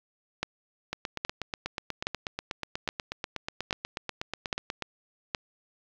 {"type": "two click trains", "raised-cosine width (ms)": 0.2, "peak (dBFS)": [-10, -14], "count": [7, 33], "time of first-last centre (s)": [[0.43, 5.348], [0.93, 4.823]], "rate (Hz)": [1.22, 8.22], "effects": ["low-pass 5000 Hz 12 dB/octave", "8-bit"]}